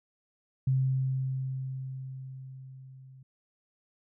sine tone with level ramp, 131.8 Hz, C3, 13 cents sharp, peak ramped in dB -22 to -49 dBFS, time 0.67-3.23 s, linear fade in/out 5 ms, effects none

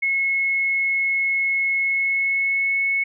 sine tone with pitch glide, 2180 to 2200 Hz, C#7 to C#7, -29 to -14 cents, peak -18 dBFS, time 0.02-3.04 s, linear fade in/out 10 ms, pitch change +15 cents, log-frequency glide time 1.8-2.8 s, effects none

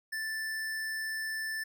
square tone, 1762 Hz, A6, 2 cents sharp, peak -34 dBFS, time 0.12-1.64 s, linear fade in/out 10 ms, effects none

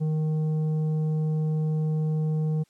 sine tone with tanh clipping, 155.56 Hz, D#3, in tune, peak -24 dBFS, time 0-2.64 s, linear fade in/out 20 ms, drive 7 dB, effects white hiss -67 dBFS RMS until 2.69 s + low-pass 9000 Hz 12 dB/octave

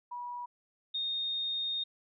sine tone pair in turn, 971 / 3690 Hz, B5 / A#7, -30 / -18 cents, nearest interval octave + major seventh, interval 2312 cents, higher second, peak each -37 / -31 dBFS, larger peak second, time 0.11-0.46 / 0.94-1.84 s, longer second, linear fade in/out 10 ms, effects none

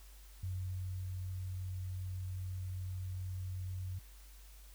sine tone with ADSR envelope, 92.5 Hz, F#2, in tune, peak -36 dBFS, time 0.43-3.99 s, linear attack 4 ms, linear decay 620 ms, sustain -2 dB, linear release 6 ms, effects added 50 Hz sine -53 dBFS peak until 4.74 s + white hiss -62 dBFS RMS until 4.74 s

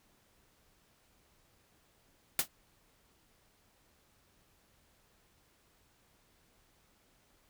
white noise with exponential decay, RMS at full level -24 dBFS, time 2.39-2.48 s, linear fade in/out 2 ms, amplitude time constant 18 ms, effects pink hiss -69 dBFS RMS until 7.49 s

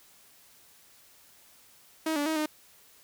sawtooth tone with pitch steps, 317.7 / 289.8 / 316.9 / 306 Hz, D#4 / D4 / D#4 / D#4, +36 / -23 / +32 / -29 cents, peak -23 dBFS, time 2.06-2.46 s, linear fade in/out 5 ms, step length 100 ms, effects white hiss -58 dBFS RMS until 3.03 s

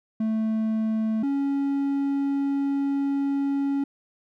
triangle tone pair in turn, 220 / 278.4 Hz, A3 / C#4, 0 / +8 cents, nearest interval major third, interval 408 cents, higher second, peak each -20 dBFS, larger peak neither, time 0.2-1.23 / 1.23-3.84 s, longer second, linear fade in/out 5 ms, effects none

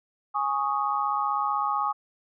sine chord, Ab suspended fourth, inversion none, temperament equal, 830.6 / 1108.7 / 1244.5 Hz, Ab5 / Db6 / Eb6, 0 / 0 / 0 cents, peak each -28 dBFS, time 0.34-1.93 s, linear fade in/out 20 ms, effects none

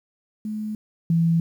sine tone pair in turn, 214.3 / 166.25 Hz, A3 / E3, -45 / +15 cents, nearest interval major third, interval 440 cents, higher first, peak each -26 / -16 dBFS, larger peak second, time 0.45-0.75 / 1.1-1.4 s, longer neither, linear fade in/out 2 ms, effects 9-bit

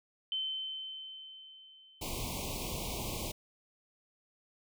sine tone with exponential decay, 3076 Hz, G7, 33 cents flat, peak -31 dBFS, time 0.32-2.81 s, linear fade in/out 1 ms, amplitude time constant 540 ms
pink band-stop noise, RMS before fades -38 dBFS, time 2.01-3.32 s, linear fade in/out 10 ms, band 1100 to 2200 Hz, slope 96 dB/octave
effects none

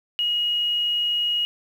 sine tone with quantisation, 2888 Hz, F#7, 43 cents flat, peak -20 dBFS, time 0.19-1.45 s, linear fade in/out 0 ms, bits 8, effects none

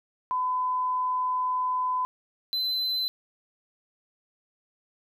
sine / triangle tone pair in turn, 1009 / 4046 Hz, B5 / B7, +37 / +41 cents, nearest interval 2 octaves, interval 2404 cents, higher second, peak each -24 dBFS, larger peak neither, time 0.31-2.05 / 2.53-3.08 s, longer first, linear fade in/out 0 ms, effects none

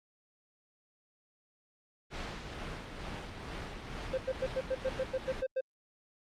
pink noise with tremolo, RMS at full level -39 dBFS, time 2.1-5.44 s, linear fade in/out 50 ms, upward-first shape sine, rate 2.2 Hz, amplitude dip 40%
triangle tone bursts, 523 Hz, C5, 1 cent flat, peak -27 dBFS, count 11, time 4.13-5.61 s, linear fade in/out 10 ms, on 50 ms, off 93 ms
effects low-pass 4000 Hz 12 dB/octave + Opus 48 kbps

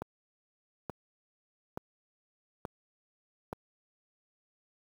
click train, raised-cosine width 1 ms, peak -22 dBFS, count 5, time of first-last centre 0.02-3.529 s, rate 1.14 Hz, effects high-pass 60 Hz 12 dB/octave + 8-bit

